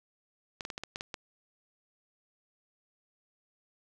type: clicks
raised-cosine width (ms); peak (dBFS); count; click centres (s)
0.2; -20; 8; 0.608 / 0.651 / 0.702 / 0.779 / 0.836 / 0.959 / 1.009 / 1.142
effects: none